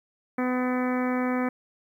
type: harmonic tone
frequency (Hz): 251.7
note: B3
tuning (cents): +33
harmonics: 1 / 2 / 3 / 4 / 5 / 6 / 7 / 8 / 9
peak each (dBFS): -25 / -31 / -35 / -37 / -36 / -41 / -39 / -41 / -41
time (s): 0.38-1.49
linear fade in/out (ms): 5
effects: 10-bit